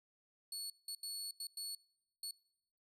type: tone bursts at uneven times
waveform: 25% pulse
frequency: 4405 Hz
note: C#8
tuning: 12 cents flat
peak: -37 dBFS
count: 6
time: 0.52-0.7 / 0.88-0.95 / 1.03-1.31 / 1.4-1.47 / 1.57-1.75 / 2.23-2.31 s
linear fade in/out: 2 ms
effects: noise-tail reverb RT60 0.8 s tail -24 dB re dry